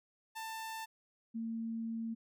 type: tone pair in turn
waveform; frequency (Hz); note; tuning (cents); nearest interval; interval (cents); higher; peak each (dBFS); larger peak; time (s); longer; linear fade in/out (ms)
sawtooth / sine; 890 / 227; A5 / A#3; +20 / -46; 2 octaves; 2366; first; -37 / -36; second; 0.35-0.86 / 1.34-2.15; second; 20
effects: none